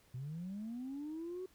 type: linear sweep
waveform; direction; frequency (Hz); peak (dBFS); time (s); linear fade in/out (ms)
sine; up; 121.1 to 377.4; -39; 0.14-1.46; 5
effects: tanh soft clip ceiling -37 dBFS + pink hiss -68 dBFS RMS until 1.54 s